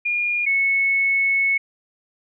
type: tone pair in turn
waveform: sine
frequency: 2424 / 2202 Hz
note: D#7 / C#7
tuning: -46 / -12 cents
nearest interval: major second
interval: 166 cents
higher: first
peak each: -19 / -16 dBFS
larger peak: second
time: 0.05-0.46 / 0.46-1.58 s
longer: second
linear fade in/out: 10 ms
effects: none